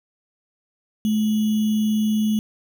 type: tone with sample-and-hold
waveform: sine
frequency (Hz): 214.6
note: A3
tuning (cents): -43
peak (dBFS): -17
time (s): 1.05-2.39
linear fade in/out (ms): 0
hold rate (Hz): 3150
effects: none